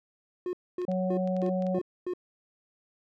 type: tone bursts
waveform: triangle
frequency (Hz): 360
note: F#4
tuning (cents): -47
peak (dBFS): -27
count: 6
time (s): 0.46-2.136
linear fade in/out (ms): 2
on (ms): 71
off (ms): 250
type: clicks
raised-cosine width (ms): 0.2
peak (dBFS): -32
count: 8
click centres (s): 0.817 / 0.916 / 1.275 / 1.366 / 1.418 / 1.464 / 1.623 / 1.667
type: harmonic tone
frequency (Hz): 185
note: F#3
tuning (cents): 0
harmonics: 1 / 3 / 4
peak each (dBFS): -28 / -30 / -38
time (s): 0.88-1.79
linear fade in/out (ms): 5
effects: none